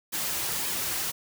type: noise with flanger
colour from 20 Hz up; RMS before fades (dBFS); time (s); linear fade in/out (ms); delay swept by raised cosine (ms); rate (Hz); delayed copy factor
white; -30; 0.12-1.12; 20; 1.4 to 4.7; 1.8; -0.5
effects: none